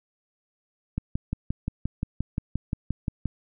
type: click train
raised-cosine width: 5 ms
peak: -14 dBFS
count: 14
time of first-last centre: 0.98-3.257 s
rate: 5.71 Hz
effects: none